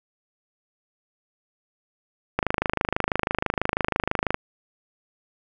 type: click train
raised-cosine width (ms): 0.5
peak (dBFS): -6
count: 52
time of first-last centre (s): 2.39-4.344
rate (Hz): 26.1
effects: none